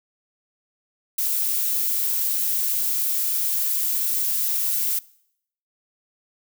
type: noise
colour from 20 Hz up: violet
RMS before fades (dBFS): -23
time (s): 1.18-4.99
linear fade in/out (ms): 5
effects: noise-tail reverb RT60 0.7 s tail -22 dB re dry